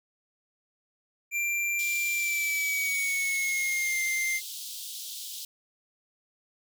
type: tone with pitch glide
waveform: square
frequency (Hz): 2367 to 2097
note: D7 to C7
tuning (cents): +13 to +3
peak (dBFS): -27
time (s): 1.31-4.41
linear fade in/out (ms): 50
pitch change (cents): -210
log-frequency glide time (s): 2.11-4.02
type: high-pass noise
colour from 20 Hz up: pink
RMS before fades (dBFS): -39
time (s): 1.79-5.45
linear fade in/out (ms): 2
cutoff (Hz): 3200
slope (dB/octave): 48
effects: none